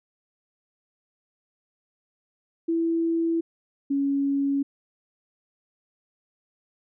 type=tone pair in turn; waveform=sine; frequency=331.3 / 278.6 Hz; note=E4 / C#4; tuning=+9 / +9 cents; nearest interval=minor third; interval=300 cents; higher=first; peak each=-21 dBFS; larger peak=neither; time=2.68-3.41 / 3.9-4.63 s; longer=neither; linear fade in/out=10 ms; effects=none